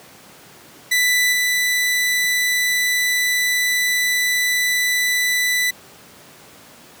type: tone with level steps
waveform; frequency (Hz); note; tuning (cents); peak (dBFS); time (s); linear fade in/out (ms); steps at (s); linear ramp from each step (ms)
sawtooth; 1985; B6; +8; -11 / -13; 0.91-5.71; 10; 1.32; 10
effects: pink hiss -44 dBFS RMS until 7 s + high-pass 150 Hz 12 dB/octave